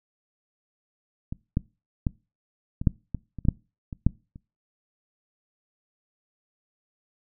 clicks, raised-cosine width 5 ms, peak -19 / -10 / -11 / -18 / -6 / -16 / -23 / -16 / -6 / -22 / -6 / -30 dBFS, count 12, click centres 1.325 / 1.571 / 2.068 / 2.815 / 2.872 / 3.147 / 3.387 / 3.452 / 3.486 / 3.928 / 4.066 / 4.359 s, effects noise-tail reverb RT60 0.3 s tail -23 dB re dry

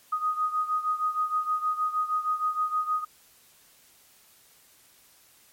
sine beating tone pair, 1244.5 / 1250.9 Hz, D#6 / D#6, 0 / +9 cents, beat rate 6.4 Hz, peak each -26 / -30 dBFS, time 0.12-3.05 s, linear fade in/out 10 ms, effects white hiss -58 dBFS RMS until 5.52 s + MP3 64 kbps

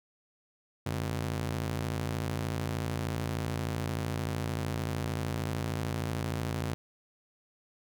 sawtooth ring-modulated tone, 116.54 Hz, A#2, in tune, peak -24 dBFS, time 0.86-6.74 s, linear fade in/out 0 ms, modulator 26.6 Hz, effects none

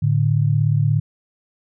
sine tone pair together, 110 / 146.96 Hz, A2 / D3, 0 / +2 cents, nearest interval perfect fourth, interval 502 cents, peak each -17 dBFS, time 0.02-1 s, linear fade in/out 10 ms, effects none

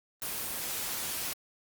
white noise, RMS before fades -35 dBFS, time 0.22-1.33 s, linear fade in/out 0 ms, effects Opus 24 kbps

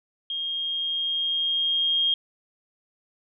sine tone with level ramp, 3234 Hz, G#7, 47 cents flat, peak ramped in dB -27 to -19 dBFS, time 0.3-2.14 s, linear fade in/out 2 ms, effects none

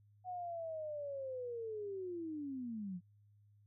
sine linear sweep, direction down, 740 to 169.5 Hz, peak -40 dBFS, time 0.24-3.01 s, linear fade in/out 50 ms, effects added 103 Hz sine -64 dBFS peak until 3.66 s

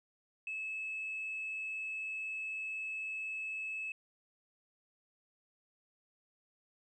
sine tone, 2598 Hz, E7, 26 cents flat, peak -36 dBFS, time 0.47-3.92 s, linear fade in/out 2 ms, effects tanh soft clip ceiling -33 dBFS

